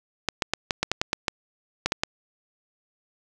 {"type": "clicks", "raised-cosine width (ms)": 0.2, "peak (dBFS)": -5, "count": 12, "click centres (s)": [0.287, 0.422, 0.536, 0.708, 0.83, 0.916, 1.015, 1.131, 1.282, 1.86, 1.921, 2.035], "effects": []}